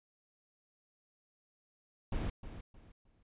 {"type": "noise with echo", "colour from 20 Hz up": "brown", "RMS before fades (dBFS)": -35, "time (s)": [2.12, 2.3], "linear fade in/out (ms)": 5, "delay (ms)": 310, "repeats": 3, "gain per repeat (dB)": -11, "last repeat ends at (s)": 3.23, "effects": ["resampled to 8000 Hz"]}